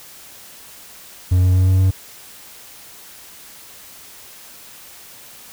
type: tone with pitch steps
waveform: triangle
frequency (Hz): 90.6 / 91.55 / 92.5 / 93.47 / 94.45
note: F#2 / F#2 / F#2 / F#2 / F#2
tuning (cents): -36 / -18 / 0 / +18 / +36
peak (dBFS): -9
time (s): 1.31-1.91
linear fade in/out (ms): 10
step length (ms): 120
effects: white hiss -41 dBFS RMS until 5.52 s